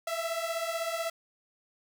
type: beating tone pair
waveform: sawtooth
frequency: 656 / 672 Hz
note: E5 / E5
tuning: -9 / +33 cents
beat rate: 16 Hz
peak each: -30 dBFS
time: 0.07-1.1 s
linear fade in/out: 5 ms
effects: none